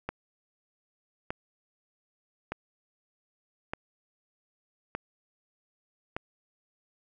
click train, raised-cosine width 0.5 ms, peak -17 dBFS, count 6, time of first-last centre 0.09-6.165 s, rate 0.823 Hz, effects none

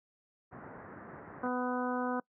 pink low-pass noise, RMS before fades -46 dBFS, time 0.51-1.49 s, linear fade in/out 20 ms, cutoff 1800 Hz, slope 48 dB/octave
harmonic tone, 249.5 Hz, B3, 18 cents sharp, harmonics 1 / 2 / 3 / 4 / 5 / 6, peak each -34 / -37 / -39 / -40 / -41 / -42 dBFS, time 1.43-2.2 s, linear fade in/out 5 ms
effects noise-tail reverb RT60 0.1 s tail -24 dB re dry + high-pass 150 Hz 12 dB/octave

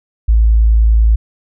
sine tone, 55.1 Hz, A1, 3 cents sharp, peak -6 dBFS, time 0.28-1.16 s, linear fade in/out 10 ms, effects none

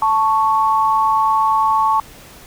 sine tone pair together, 880 / 1108.7 Hz, A5 / C#6, 0 / 0 cents, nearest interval major third, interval 400 cents, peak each -15 dBFS, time 0.02-2 s, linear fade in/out 2 ms, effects pink hiss -41 dBFS RMS until 2.46 s

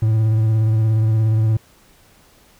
triangle tone with vibrato, 110 Hz, A2, in tune, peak -11 dBFS, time 0.02-1.57 s, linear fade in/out 5 ms, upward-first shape sine, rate 17 Hz, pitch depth 30 cents each way, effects pink hiss -52 dBFS RMS until 2.59 s

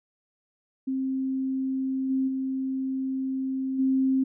sine tone with level steps, 264.5 Hz, C4, 19 cents sharp, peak -25 / -22 / -26 / -20 dBFS, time 0.87-4.24 s, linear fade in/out 10 ms, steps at 2.09 / 2.27 / 3.78 s, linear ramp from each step 20 ms, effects none

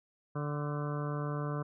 harmonic tone with a mistuned harmonic, 146.8 Hz, D3, in tune, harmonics 1 / 2 / 3 / 4 / 5 / 7 / 8 / 9 / 10, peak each -34 / -42 / -42 / -44 / -50 / -45 / -45 / -48 / -51 dBFS, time 0.35-1.63 s, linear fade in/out 10 ms, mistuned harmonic 10, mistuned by +49 cents, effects none

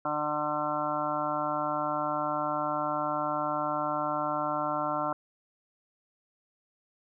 harmonic tone, 150 Hz, D3, 37 cents sharp, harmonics 1 / 2 / 4 / 5 / 6 / 7 / 8 / 9, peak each -44 / -37 / -34 / -35 / -37 / -34 / -40 / -34 dBFS, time 0.05-5.13 s, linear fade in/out 2 ms, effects none

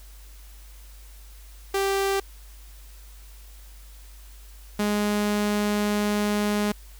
sawtooth tone pair in turn, 392 / 207.7 Hz, G4 / G#3, 0 / 0 cents, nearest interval major seventh, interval 1100 cents, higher first, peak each -18 dBFS, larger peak neither, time 1.74-2.2 / 4.79-6.72 s, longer second, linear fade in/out 5 ms, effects added 50 Hz sine -43 dBFS peak until 6.99 s + white hiss -53 dBFS RMS until 6.99 s

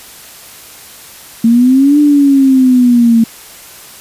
sine exponential two-way sweep, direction up then down, 225.6 to 297.2 to 225.6 Hz, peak -4 dBFS, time 1.44-3.24 s, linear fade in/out 5 ms, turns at 1.99 s, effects white hiss -34 dBFS RMS until 4 s + resampled to 32000 Hz

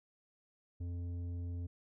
sine tone with tanh clipping, 87.31 Hz, F2, in tune, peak -39 dBFS, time 0.8-1.67 s, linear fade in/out 10 ms, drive 9 dB, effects none

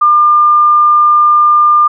sine tone, 1200 Hz, D6, 37 cents sharp, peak -4 dBFS, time 0.01-1.88 s, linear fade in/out 10 ms, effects none

